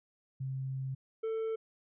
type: tone pair in turn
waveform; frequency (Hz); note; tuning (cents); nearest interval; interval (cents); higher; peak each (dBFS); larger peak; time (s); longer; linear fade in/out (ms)
sine / triangle; 132.9 / 445.2; C3 / A4; +27 / +20; octave + major sixth; 2093; second; -34 / -30; second; 0.4-0.95 / 1.23-1.56; first; 10
effects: resampled to 8000 Hz